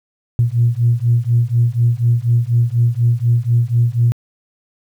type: beating tone pair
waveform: sine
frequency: 116.54 / 120.64 Hz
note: A#2 / B2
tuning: 0 / -40 cents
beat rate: 4.1 Hz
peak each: -14 dBFS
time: 0.39-4.12 s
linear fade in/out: 0 ms
effects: tanh soft clip ceiling -4 dBFS + 8-bit